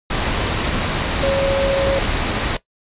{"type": "tone in noise", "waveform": "sine", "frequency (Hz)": 548, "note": "C#5", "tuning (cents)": -20, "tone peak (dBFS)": -15, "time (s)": [1.23, 1.99], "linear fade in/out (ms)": 5, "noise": "pink", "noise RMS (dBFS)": -20, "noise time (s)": [0.1, 2.57], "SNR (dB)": 2, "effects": ["noise-tail reverb RT60 0.1 s tail -17 dB re dry", "resampled to 8000 Hz"]}